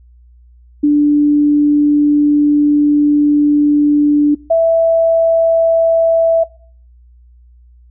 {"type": "tone pair in turn", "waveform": "sine", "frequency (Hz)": [293.7, 659.3], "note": ["D4", "E5"], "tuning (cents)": [0, 0], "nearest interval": "octave + major second", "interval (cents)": 1400, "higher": "second", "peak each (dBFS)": -7, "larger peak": "neither", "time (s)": [[0.83, 4.35], [4.5, 6.44]], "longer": "first", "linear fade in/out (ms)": 10, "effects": ["noise-tail reverb RT60 0.5 s tail -23 dB re dry", "added 60 Hz sine -41 dBFS peak until 7.9 s"]}